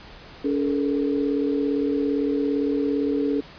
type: tone cluster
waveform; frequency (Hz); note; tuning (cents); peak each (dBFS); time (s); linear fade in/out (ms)
sine; 283.5 / 426.2 / 463.8; C#4 / G#4 / A#4; +39 / +45 / -9; -22 / -26 / -29; 0.44-3.41; 10
effects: pink hiss -44 dBFS RMS until 3.58 s + resampled to 11025 Hz